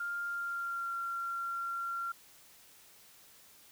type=tone with pitch glide; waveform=sine; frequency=1400 to 1375.2 Hz; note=F6 to F6; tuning=+4 to -27 cents; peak=-34 dBFS; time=0-2.12 s; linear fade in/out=5 ms; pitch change=-31 cents; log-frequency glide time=0.25-0.93 s; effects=white hiss -59 dBFS RMS until 3.71 s